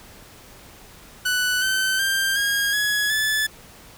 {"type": "tone with pitch steps", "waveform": "sawtooth", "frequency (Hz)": [1488, 1534.3, 1582, 1631.1, 1681.8, 1734.1], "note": ["F#6", "G6", "G6", "G#6", "G#6", "A6"], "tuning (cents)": [9, -38, 15, -32, 21, -26], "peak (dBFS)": -16, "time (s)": [1.25, 3.47], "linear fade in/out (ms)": 10, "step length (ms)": 370, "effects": ["pink hiss -46 dBFS RMS until 3.97 s"]}